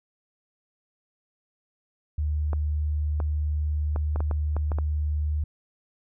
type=tone; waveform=sine; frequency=75.2 Hz; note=D2; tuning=42 cents sharp; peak=-23 dBFS; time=2.18-5.44 s; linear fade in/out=5 ms
type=clicks; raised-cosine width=1 ms; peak=-19 dBFS; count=9; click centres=2.532 / 3.202 / 3.961 / 4.16 / 4.205 / 4.312 / 4.566 / 4.718 / 4.786 s
effects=none